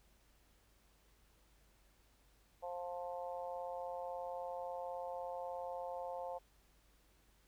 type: harmonic tone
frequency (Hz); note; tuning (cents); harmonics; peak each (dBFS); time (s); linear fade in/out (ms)
176.3; F3; +17; 3 / 4 / 5 / 6; -44 / -46 / -47 / -57; 2.62-6.39; 20
effects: added 50 Hz sine -70 dBFS peak until 7.47 s + pink hiss -72 dBFS RMS until 7.47 s